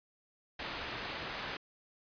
white low-pass noise, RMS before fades -41 dBFS, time 0.59-1.57 s, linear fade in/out 5 ms, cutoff 2900 Hz, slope 12 dB/octave, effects resampled to 11025 Hz

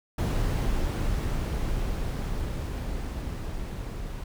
brown noise with level ramp, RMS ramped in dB -25 to -35 dBFS, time 0.18-4.24 s, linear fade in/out 5 ms, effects none

